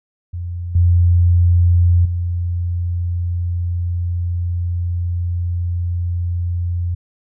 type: tone with level steps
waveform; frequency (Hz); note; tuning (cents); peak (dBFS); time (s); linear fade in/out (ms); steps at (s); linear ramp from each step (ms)
sine; 87.31; F2; 0; -22 / -9 / -17; 0.33-6.95; 10; 0.75 / 2.05; 5
effects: none